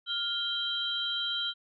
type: tone cluster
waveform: sine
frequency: 1406 / 3157 / 3916 Hz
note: F6 / G7 / B7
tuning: +11 / +12 / -15 cents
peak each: -37 / -31 / -35 dBFS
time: 0.06-1.54 s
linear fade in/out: 50 ms
effects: none